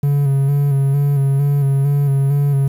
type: tone with vibrato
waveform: triangle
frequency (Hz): 140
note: C#3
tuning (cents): +18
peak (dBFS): -10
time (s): 0.03-2.68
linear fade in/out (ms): 5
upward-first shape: square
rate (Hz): 2.2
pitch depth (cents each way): 33
effects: 7-bit